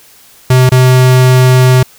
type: tone with dropouts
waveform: square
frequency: 128 Hz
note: C3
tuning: 38 cents flat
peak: -4 dBFS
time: 0.5-1.83 s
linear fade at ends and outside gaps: 5 ms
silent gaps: 0.693-0.718 s
effects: white hiss -41 dBFS RMS until 1.98 s